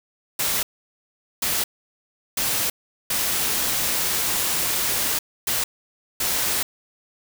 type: noise bursts at uneven times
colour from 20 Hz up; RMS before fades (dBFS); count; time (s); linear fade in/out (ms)
white; -23; 6; 0.39-0.63 / 1.42-1.64 / 2.37-2.7 / 3.1-5.19 / 5.47-5.64 / 6.2-6.63; 5
effects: none